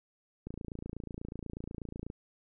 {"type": "click train", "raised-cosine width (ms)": 3, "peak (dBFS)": -27, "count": 47, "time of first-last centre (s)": [0.47, 2.101], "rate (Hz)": 28.2, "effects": []}